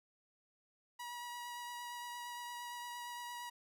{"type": "tone with vibrato", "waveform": "sawtooth", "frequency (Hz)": 964, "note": "B5", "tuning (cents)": -42, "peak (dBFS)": -40, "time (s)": [0.99, 3.5], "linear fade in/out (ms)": 10, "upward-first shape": "triangle", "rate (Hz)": 8.7, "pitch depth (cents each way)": 14, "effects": []}